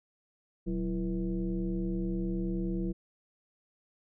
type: tone with frequency modulation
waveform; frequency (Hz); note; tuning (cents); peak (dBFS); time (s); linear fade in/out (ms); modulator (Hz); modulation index
sine; 184.7; F#3; -3; -29; 0.66-2.93; 20; 150; 1.2
effects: none